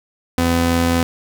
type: tone pair together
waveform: sawtooth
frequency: 84.2 / 252.6 Hz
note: E2 / B3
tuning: +37 / +39 cents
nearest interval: octave + perfect fifth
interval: 1902 cents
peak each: -15 / -14 dBFS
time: 0.38-1.03 s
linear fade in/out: 0 ms
effects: none